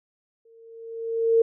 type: tone with exponential growth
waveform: sine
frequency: 456 Hz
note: A#4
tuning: 38 cents flat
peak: -13 dBFS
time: 0.45-1.42 s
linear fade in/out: 5 ms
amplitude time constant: 210 ms
effects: none